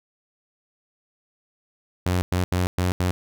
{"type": "tone bursts at uneven times", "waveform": "sawtooth", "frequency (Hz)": 90.4, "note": "F#2", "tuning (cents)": -40, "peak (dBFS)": -16, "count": 5, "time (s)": [[2.06, 2.22], [2.32, 2.44], [2.52, 2.67], [2.78, 2.92], [3, 3.11]], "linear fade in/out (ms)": 0, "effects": []}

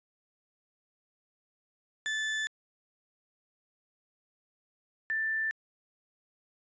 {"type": "tone pair in turn", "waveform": ["35% pulse", "sine"], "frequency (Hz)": [1747, 1771.4], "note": ["A6", "A6"], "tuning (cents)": [-13, 11], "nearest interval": "unison", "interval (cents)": 24, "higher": "second", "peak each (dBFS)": -28, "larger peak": "neither", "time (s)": [[2.06, 2.47], [5.1, 5.51]], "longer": "neither", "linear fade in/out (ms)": 0, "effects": ["resampled to 16000 Hz"]}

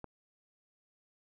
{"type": "click", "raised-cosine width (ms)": 1, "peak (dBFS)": -29, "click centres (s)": 0.043, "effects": []}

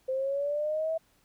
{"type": "linear sweep", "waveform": "sine", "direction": "up", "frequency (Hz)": [517, 654], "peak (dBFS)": -27, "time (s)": [0.08, 0.98], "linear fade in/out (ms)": 10, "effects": ["pink hiss -67 dBFS RMS until 1.24 s"]}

